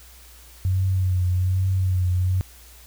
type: tone with vibrato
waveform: sine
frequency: 92.5 Hz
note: F#2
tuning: in tune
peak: -18 dBFS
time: 0.65-2.41 s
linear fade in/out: 0 ms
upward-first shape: triangle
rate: 1.2 Hz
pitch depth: 48 cents each way
effects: added 60 Hz sine -47 dBFS peak until 2.86 s + white hiss -49 dBFS RMS until 2.86 s